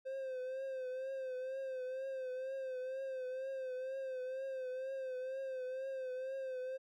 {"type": "tone with vibrato", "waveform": "triangle", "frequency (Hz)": 522, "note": "C5", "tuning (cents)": -4, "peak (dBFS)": -37, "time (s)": [0.05, 6.78], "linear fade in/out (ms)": 20, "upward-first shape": "triangle", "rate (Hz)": 2.1, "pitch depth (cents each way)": 60, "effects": []}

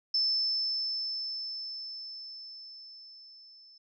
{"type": "tone with level ramp", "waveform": "sine", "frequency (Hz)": 5274, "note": "E8", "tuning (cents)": 0, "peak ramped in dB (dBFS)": [-24, -53], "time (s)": [0.14, 3.78], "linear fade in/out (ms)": 5, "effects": []}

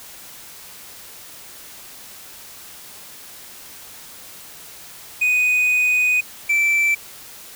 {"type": "tone pair in turn", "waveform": "triangle", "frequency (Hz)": [2489, 2331], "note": ["D#7", "D7"], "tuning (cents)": [0, -14], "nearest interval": "minor second", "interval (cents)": 114, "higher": "first", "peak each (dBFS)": -13, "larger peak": "neither", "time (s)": [[5.21, 6.21], [6.49, 6.95]], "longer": "first", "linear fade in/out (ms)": 10, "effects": ["white hiss -40 dBFS RMS until 7.55 s"]}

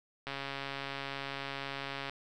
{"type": "click train", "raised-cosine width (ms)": 0.3, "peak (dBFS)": -22, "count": 253, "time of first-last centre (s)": [0.27, 2.096], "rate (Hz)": 138, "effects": []}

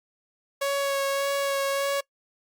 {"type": "tone with vibrato", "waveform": "sawtooth", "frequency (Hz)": 555, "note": "C#5", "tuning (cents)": 2, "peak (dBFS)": -20, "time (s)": [0.61, 2.01], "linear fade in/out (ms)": 10, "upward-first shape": "sine", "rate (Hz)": 1.7, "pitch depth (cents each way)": 14, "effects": ["noise-tail reverb RT60 0.1 s tail -22 dB re dry", "Opus 48 kbps"]}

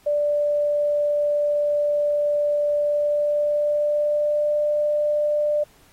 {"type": "tone with pitch glide", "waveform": "sine", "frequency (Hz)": [587.3, 594.5], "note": ["D5", "D5"], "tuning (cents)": [0, 21], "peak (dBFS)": -18, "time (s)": [0.06, 5.64], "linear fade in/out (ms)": 10, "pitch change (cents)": 21, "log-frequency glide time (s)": [2.77, 4.61], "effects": ["pink hiss -56 dBFS RMS until 5.92 s", "AAC 48 kbps"]}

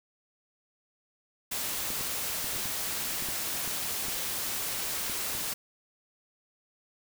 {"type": "noise", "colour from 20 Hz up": "white", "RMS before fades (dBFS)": -33, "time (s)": [1.51, 5.54], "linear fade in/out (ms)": 10}
{"type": "clicks", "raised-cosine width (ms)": 3, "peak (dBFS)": -30, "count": 11, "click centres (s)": [1.904, 2.01, 2.444, 2.562, 2.656, 3.224, 3.287, 3.676, 4.084, 5.098, 5.351]}
{"effects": []}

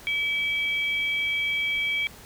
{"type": "tone pair together", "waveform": "sine", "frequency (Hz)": [2300, 3253], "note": ["D7", "G#7"], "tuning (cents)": [-37, -37], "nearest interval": "tritone", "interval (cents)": 600, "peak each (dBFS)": [-24, -31], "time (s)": [0.07, 2.07], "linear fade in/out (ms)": 0, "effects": ["pink hiss -47 dBFS RMS until 2.25 s"]}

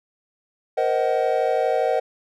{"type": "chord", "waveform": "triangle", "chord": "C half-diminished seventh", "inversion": "third", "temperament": "just", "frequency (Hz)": [470.9, 523.3, 627.9, 753.5], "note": ["Bb4", "C5", "Eb5", "Gb5"], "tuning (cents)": [18, 0, 16, 31], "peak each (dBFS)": -22, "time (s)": [0.77, 2], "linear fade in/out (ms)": 10, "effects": []}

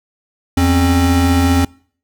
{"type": "tone pair together", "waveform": "square", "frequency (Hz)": [84.6, 268.6], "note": ["E2", "C4"], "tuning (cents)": [45, 46], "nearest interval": "octave + minor sixth", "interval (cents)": 2001, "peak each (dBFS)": -14, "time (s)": [0.57, 1.65], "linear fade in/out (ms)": 5, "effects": ["noise-tail reverb RT60 0.5 s tail -25 dB re dry"]}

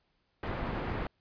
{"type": "low-pass noise", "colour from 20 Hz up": "pink", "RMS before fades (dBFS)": -35, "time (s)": [0.43, 1.07], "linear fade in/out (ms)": 2, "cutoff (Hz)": 1700, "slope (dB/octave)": 12, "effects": ["pink hiss -75 dBFS RMS until 1.2 s", "resampled to 11025 Hz"]}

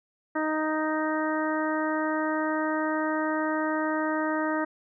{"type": "harmonic tone", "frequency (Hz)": 311.1, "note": "D#4", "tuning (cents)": 0, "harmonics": [1, 2, 3, 4, 5, 6], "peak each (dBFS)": [-28, -31, -33, -34, -35, -36], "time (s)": [0.35, 4.65], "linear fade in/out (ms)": 10, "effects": []}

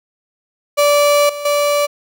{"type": "tone with level steps", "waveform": "35% pulse", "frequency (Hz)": 581, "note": "D5", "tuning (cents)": -19, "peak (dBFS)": [-8, -22, -11], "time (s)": [0.77, 1.87], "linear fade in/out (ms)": 20, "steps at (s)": [1.29, 1.45], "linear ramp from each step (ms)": 5, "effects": []}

